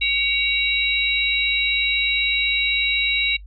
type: tone cluster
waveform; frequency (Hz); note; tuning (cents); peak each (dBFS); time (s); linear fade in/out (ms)
sine; 2254 / 2758 / 3859; C#7 / F7 / B7; +28 / -22 / -41; -22; 0.01-3.37; 10
effects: noise-tail reverb RT60 0.1 s tail -21 dB re dry + added 50 Hz sine -37 dBFS peak until 3.46 s